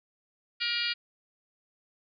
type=harmonic tone; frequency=474.4 Hz; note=A#4; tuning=30 cents sharp; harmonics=3 / 4 / 5 / 6 / 7 / 8 / 9 / 10; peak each=-37 / -38 / -34 / -34 / -38 / -39 / -36 / -35 dBFS; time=0.6-0.94 s; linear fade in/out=20 ms; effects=none